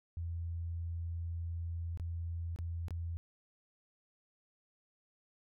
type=tone with dropouts; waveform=sine; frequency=84.3 Hz; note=E2; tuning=39 cents sharp; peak=-36 dBFS; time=0.17-3.17 s; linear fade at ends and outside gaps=0 ms; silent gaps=1.974-1.998 / 2.561-2.588 / 2.883-2.907 s; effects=none